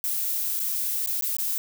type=noise with dropouts; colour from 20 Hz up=violet; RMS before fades=-27 dBFS; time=0.04-1.58 s; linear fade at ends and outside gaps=0 ms; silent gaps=0.594-0.6 / 1.061-1.073 / 1.21-1.223 / 1.367-1.385 s; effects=none